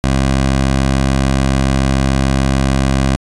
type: tone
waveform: 15% pulse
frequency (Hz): 66.9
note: C2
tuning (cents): +39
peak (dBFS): -5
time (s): 0.04-3.16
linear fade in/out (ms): 0
effects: resampled to 22050 Hz